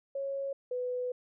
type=tone pair in turn; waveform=sine; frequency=550 / 497.8 Hz; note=C#5 / B4; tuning=-14 / +14 cents; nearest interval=major second; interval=172 cents; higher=first; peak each=-32 / -31 dBFS; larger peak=second; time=0.15-0.53 / 0.71-1.12 s; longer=second; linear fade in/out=5 ms; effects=none